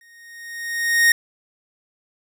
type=tone with exponential growth; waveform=45% pulse; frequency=1860 Hz; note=A#6; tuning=4 cents flat; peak=-10 dBFS; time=0.01-1.12 s; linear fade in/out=2 ms; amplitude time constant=240 ms; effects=none